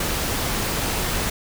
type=noise; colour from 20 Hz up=pink; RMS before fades=-24 dBFS; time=0-1.3 s; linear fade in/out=5 ms; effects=none